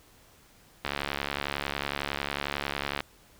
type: click train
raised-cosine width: 0.3 ms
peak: -13 dBFS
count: 154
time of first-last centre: 0.85-3.005 s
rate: 71 Hz
effects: pink hiss -58 dBFS RMS until 3.39 s